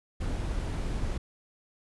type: noise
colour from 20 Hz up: brown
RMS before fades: -31 dBFS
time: 0.2-1.18 s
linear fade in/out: 10 ms
effects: resampled to 24000 Hz